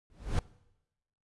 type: noise with exponential growth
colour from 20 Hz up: brown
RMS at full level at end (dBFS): -24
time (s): 0.1-0.39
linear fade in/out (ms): 1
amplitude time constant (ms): 63
effects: noise-tail reverb RT60 0.9 s tail -21 dB re dry + resampled to 24000 Hz